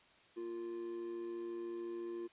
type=tone with amplitude modulation; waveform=triangle; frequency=348.6 Hz; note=F4; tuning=3 cents flat; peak=-36 dBFS; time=0.36-2.28 s; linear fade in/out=20 ms; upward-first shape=sine; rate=114 Hz; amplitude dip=50%; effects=white hiss -65 dBFS RMS until 2.32 s + resampled to 8000 Hz

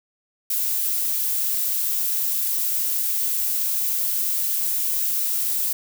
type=noise; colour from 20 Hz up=violet; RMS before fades=-23 dBFS; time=0.5-5.73 s; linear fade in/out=5 ms; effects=none

